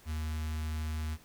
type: tone with notch filter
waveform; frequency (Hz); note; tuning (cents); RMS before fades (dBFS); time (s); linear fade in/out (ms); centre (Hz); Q
square; 77.7; D#2; -2; -35; 0.05-1.18; 50; 490; 0.56
effects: pink hiss -59 dBFS RMS until 1.24 s